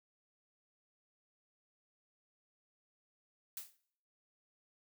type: noise with exponential decay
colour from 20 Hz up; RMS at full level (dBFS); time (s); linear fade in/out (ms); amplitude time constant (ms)
blue; -40; 3.57-3.77; 2; 42
effects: noise-tail reverb RT60 0.6 s tail -19 dB re dry